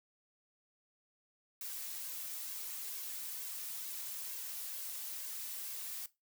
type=noise with flanger; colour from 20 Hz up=blue; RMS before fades=-43 dBFS; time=1.61-6.06 s; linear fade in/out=2 ms; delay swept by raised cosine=1.8 to 3.4 ms; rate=2.2 Hz; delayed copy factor=+0.5; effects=noise-tail reverb RT60 0.2 s tail -17 dB re dry